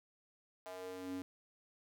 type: tone with high-pass filter sweep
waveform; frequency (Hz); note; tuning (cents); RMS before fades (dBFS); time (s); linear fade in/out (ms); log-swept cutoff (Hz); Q
square; 92.5; F#2; 0; -45; 0.66-1.22; 0; 680 to 230; 3.7
effects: none